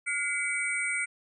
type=tone cluster; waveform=sine; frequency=1425 / 2052 / 2270 / 8510 Hz; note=F6 / C7 / C#7 / C9; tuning=+34 / -34 / +41 / +28 cents; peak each=-35 / -32 / -31 / -36 dBFS; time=0.06-1.06 s; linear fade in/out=20 ms; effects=none